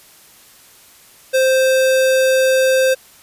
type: tone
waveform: square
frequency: 523.3 Hz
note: C5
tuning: in tune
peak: -12 dBFS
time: 1.33-2.95 s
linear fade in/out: 20 ms
effects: white hiss -46 dBFS RMS until 3.22 s + resampled to 32000 Hz